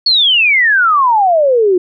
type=exponential sweep; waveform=sine; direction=down; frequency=4456 to 349.2 Hz; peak=-7 dBFS; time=0.06-1.78 s; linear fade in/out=5 ms; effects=none